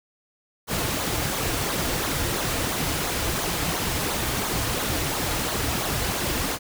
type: noise with flanger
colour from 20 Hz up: pink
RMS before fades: -26 dBFS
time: 0.67-6.59 s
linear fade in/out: 50 ms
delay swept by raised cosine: 0.37 to 5.37 ms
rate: 2.9 Hz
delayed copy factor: -0.55
effects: none